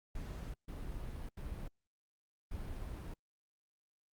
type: noise bursts at uneven times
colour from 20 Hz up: brown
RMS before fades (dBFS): -43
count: 4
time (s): 0.15-0.54 / 0.68-1.29 / 1.37-1.68 / 2.51-3.14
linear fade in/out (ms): 5
effects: Opus 48 kbps